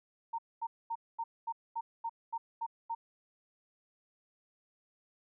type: tone bursts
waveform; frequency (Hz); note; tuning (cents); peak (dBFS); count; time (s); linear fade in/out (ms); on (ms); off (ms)
sine; 918; A#5; -27; -33; 10; 0.33-2.95; 10; 55; 230
effects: none